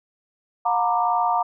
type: tone cluster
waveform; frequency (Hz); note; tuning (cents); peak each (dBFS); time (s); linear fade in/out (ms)
sine; 717 / 920 / 982 / 1184; F5 / A#5 / B5 / D6; +45 / -23 / -10 / +14; -22 / -22 / -29 / -25; 0.65-1.43; 10
effects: none